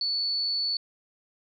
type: tone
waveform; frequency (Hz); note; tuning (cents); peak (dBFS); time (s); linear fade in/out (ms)
sine; 4452; C#8; +7; -25; 0.01-0.77; 2
effects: none